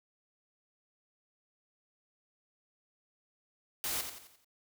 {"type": "noise with echo", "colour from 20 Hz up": "white", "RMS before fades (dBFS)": -35, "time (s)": [3.84, 4.01], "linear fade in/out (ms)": 0, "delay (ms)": 87, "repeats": 5, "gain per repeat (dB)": -7, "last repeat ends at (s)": 4.445, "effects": []}